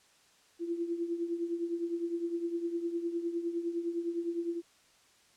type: tone with tremolo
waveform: sine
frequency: 340 Hz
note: F4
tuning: 46 cents flat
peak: -28 dBFS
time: 0.59-4.62 s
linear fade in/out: 50 ms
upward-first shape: triangle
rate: 9.8 Hz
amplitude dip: 75%
effects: white hiss -64 dBFS RMS until 5.36 s + low-pass 8000 Hz 12 dB/octave